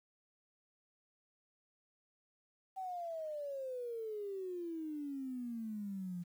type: exponential sweep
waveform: sine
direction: down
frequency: 772 to 172 Hz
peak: -39 dBFS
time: 2.76-6.24 s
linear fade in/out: 20 ms
effects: 11-bit